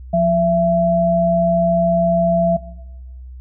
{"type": "tone pair together", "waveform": "sine", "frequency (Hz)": [175.73, 670], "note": ["F3", "E5"], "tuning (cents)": [11, 28], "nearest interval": "octave + major seventh", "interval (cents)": 2317, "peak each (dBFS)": [-17, -14], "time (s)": [0.13, 2.57], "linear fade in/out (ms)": 10, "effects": ["noise-tail reverb RT60 1.0 s tail -19 dB re dry", "added 63 Hz sine -32 dBFS peak until 3.4 s"]}